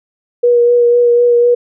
sine tone with vibrato, 480.1 Hz, B4, 49 cents flat, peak -6 dBFS, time 0.43-1.55 s, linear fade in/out 10 ms, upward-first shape sine, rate 4 Hz, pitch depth 16 cents each way, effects none

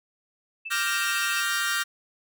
sine tone with tremolo, 2637 Hz, E7, in tune, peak -31 dBFS, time 0.65-1.41 s, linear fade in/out 10 ms, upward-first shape sine, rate 14 Hz, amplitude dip 80%
sawtooth chord, G minor seventh, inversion second, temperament equal, 1174.7 / 1396.9 / 1568 / 1864.7 Hz, D6 / F6 / G6 / Bb6, 0 / 0 / 0 / 0 cents, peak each -30 / -25 / -26 / -26 dBFS, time 0.7-1.84 s, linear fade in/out 20 ms
effects none

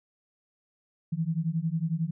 sine beating tone pair, 157.8 / 168.8 Hz, D#3 / E3, +25 / +41 cents, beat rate 11 Hz, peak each -29 dBFS, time 1.12-2.11 s, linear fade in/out 10 ms, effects none

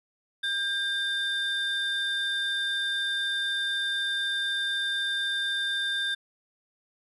triangle tone pair together, 1600 / 3592 Hz, G6 / A7, +35 / +35 cents, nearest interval octave + major second, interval 1400 cents, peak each -27 dBFS, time 0.43-6.15 s, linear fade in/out 10 ms, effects tanh soft clip ceiling -17 dBFS + resampled to 32000 Hz

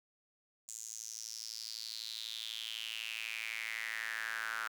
square tone with high-pass filter sweep, 56 Hz, A1, 31 cents sharp, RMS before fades -42 dBFS, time 0.68-4.68 s, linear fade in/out 10 ms, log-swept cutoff 7200 to 1400 Hz, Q 5.8, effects none

